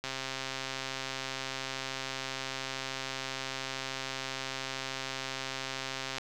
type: click train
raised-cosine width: 0.2 ms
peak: -18 dBFS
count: 818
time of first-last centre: 0.04-6.183 s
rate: 133 Hz
effects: none